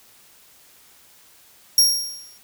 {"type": "tone with exponential decay", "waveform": "sawtooth", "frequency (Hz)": 5588, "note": "F8", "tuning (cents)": 0, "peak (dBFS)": -7, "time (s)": [1.78, 2.38], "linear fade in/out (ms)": 2, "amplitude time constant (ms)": 130, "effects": ["white hiss -52 dBFS RMS until 2.43 s"]}